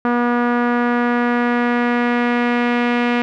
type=tone with low-pass filter sweep; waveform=sawtooth; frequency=241.1 Hz; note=B3; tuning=41 cents flat; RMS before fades=-17 dBFS; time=0.05-3.22 s; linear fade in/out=0 ms; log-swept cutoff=1400 to 2400 Hz; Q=2; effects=none